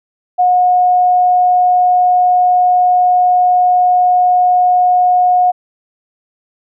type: tone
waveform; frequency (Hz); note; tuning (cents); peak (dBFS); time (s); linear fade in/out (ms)
sine; 724; F#5; -38; -7; 0.38-5.52; 20
effects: none